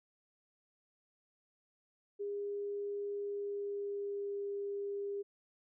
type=tone with pitch glide; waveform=sine; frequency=406.1 to 402.4 Hz; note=G#4 to G4; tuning=-39 to +45 cents; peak=-36 dBFS; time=2.19-5.23 s; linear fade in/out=20 ms; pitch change=-16 cents; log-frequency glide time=3.15-4.45 s; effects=none